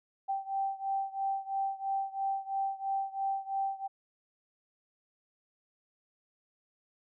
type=beating tone pair; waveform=sine; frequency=780 / 783 Hz; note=G5 / G5; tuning=-9 / -2 cents; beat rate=3 Hz; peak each=-33 / -35 dBFS; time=0.28-3.88 s; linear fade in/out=20 ms; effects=none